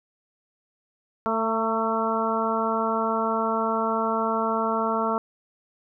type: harmonic tone with a mistuned harmonic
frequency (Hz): 223.3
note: A3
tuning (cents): +26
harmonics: 1 / 2 / 3 / 4 / 5 / 6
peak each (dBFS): -29 / -29 / -29 / -29 / -29 / -29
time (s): 1.26-5.18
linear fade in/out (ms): 0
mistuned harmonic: 4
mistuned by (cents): +25
effects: none